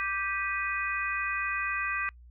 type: harmonic tone with a mistuned harmonic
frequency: 392 Hz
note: G4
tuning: in tune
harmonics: 3 / 4 / 5 / 6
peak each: -34 / -34 / -34 / -34 dBFS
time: 0-2.09 s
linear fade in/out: 0 ms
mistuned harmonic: 6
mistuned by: +97 cents
effects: noise-tail reverb RT60 0.1 s tail -26 dB re dry + added 60 Hz sine -49 dBFS peak until 2.3 s